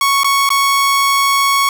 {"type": "tone with dropouts", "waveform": "sawtooth", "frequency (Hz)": 1108.7, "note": "C#6", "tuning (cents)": 0, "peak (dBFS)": -7, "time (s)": [0.01, 1.69], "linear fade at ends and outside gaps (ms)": 2, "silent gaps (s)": [[0.234, 0.244], [0.491, 0.503]], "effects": ["7-bit"]}